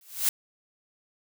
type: noise with exponential growth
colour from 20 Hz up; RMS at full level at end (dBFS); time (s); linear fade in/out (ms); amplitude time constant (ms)
blue; -20; 0.01-0.29; 2; 59
effects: none